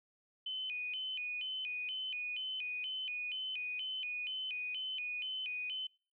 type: tone with vibrato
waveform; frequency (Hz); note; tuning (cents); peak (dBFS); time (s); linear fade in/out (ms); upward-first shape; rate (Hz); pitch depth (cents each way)
sine; 2746; F7; -30; -37; 0.46-5.87; 5; square; 2.1; 180
effects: noise-tail reverb RT60 0.4 s tail -25 dB re dry